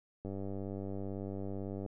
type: click train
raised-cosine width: 2 ms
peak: -28 dBFS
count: 159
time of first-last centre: 0.25-1.862 s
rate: 98 Hz
effects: none